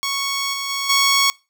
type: tone with level steps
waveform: 10% pulse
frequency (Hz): 1108.7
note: C#6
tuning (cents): 0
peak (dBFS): -12 / -15 / -13 / -5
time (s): 0.03-1.3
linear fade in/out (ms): 0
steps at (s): 0.53 / 0.69 / 0.89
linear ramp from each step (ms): 10
effects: noise-tail reverb RT60 0.3 s tail -24 dB re dry